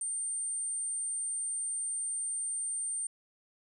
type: tone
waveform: sine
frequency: 8870 Hz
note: C#9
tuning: in tune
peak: -32 dBFS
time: 0.01-3.07 s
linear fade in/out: 2 ms
effects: none